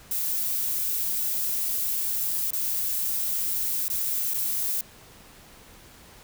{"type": "noise with dropouts", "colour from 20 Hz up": "violet", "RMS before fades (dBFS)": -27, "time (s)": [0.11, 4.81], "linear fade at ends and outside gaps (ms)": 2, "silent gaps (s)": [[2.507, 2.532], [3.882, 3.9], [4.337, 4.343]], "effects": ["pink hiss -50 dBFS RMS until 6.23 s"]}